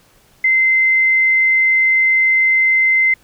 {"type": "tone", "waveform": "sine", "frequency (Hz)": 2071, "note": "C7", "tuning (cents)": -18, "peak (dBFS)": -10, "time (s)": [0.44, 3.14], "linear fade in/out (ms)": 5, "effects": ["pink hiss -52 dBFS RMS until 3.23 s"]}